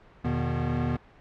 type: tone cluster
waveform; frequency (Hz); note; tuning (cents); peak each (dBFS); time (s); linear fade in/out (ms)
square; 81.5 / 122.8 / 152.6 / 242.8; E2 / B2 / D#3 / B3; -19 / -9 / -33 / -29; -33 / -31 / -32 / -32; 0.24-0.97; 10
effects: pink hiss -54 dBFS RMS until 1.2 s + low-pass 2000 Hz 12 dB/octave